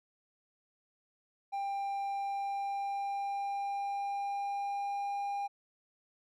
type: tone with pitch glide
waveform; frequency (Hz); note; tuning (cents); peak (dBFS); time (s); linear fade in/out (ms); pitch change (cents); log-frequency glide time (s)
triangle; 794 to 804.2; G5 to G5; +22 to +44; -31; 1.52-5.48; 20; +22; 2.12-5.17
effects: none